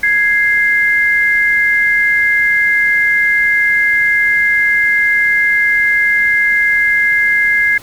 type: tone pair together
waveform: sine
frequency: 1661.2 / 2093 Hz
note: G#6 / C7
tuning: 0 / 0 cents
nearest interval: major third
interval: 400 cents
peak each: -12 dBFS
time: 0.03-7.78 s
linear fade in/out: 5 ms
effects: pink hiss -37 dBFS RMS until 7.82 s